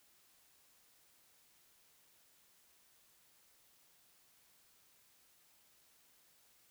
silence, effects white hiss -69 dBFS RMS until 6.7 s

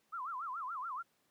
sine tone with vibrato, 1174.7 Hz, D6, in tune, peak -38 dBFS, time 0.12-1.03 s, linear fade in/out 20 ms, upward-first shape sine, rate 7 Hz, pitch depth 290 cents each way, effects pink hiss -75 dBFS RMS until 1.3 s + high-pass 150 Hz 12 dB/octave

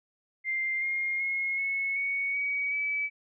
sine tone with pitch steps, 2097 / 2129 / 2161 / 2194 / 2227 / 2261 / 2295 Hz, C7 / C7 / C#7 / C#7 / C#7 / C#7 / D7, +3 / +30 / -45 / -18 / +7 / +34 / -40 cents, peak -27 dBFS, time 0.44-3.1 s, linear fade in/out 50 ms, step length 380 ms, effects none

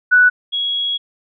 sine tone pair in turn, 1481 / 3325 Hz, F#6 / G#7, +1 / +1 cents, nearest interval octave + major second, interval 1400 cents, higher second, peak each -7 / -17 dBFS, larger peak first, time 0.11-0.3 / 0.52-0.98 s, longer second, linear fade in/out 20 ms, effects none

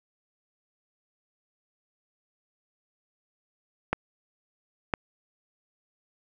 clicks, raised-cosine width 0.5 ms, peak -9 dBFS, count 2, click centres 3.93 / 4.938 s, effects none

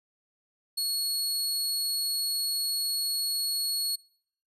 sawtooth tone, 4346 Hz, C#8, 35 cents flat, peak -24 dBFS, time 0.77-3.96 s, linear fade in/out 10 ms, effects noise-tail reverb RT60 0.6 s tail -24 dB re dry + resampled to 32000 Hz

